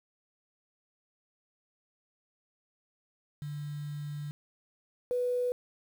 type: tone pair in turn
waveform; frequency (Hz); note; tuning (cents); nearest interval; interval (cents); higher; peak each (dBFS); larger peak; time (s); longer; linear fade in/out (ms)
sine; 146.83 / 493.9; D3 / B4; 0 / 0; octave + major sixth; 2100; second; -35 / -27; second; 3.42-4.31 / 5.11-5.52; first; 0
effects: 9-bit